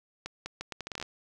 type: accelerating click train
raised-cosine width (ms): 0.2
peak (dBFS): -19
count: 12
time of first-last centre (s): 0.26-1.026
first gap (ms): 200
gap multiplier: 0.75
effects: none